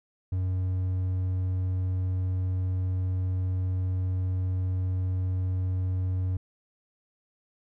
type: tone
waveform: triangle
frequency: 92.5 Hz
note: F#2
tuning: in tune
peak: -23 dBFS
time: 0.32-6.37 s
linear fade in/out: 5 ms
effects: none